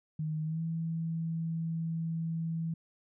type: tone with pitch glide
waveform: sine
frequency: 155.56 to 163.86 Hz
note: D#3 to E3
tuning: 0 to -10 cents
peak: -31 dBFS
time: 0.19-2.74 s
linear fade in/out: 5 ms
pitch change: +90 cents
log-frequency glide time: 0.44-0.61 s
effects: none